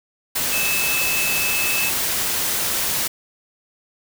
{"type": "tone in noise", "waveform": "sine", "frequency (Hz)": 2609, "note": "E7", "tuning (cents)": -18, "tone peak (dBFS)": -22, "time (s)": [0.52, 1.9], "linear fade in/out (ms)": 10, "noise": "white", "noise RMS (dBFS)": -22, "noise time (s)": [0.35, 3.08], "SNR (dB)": -3, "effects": []}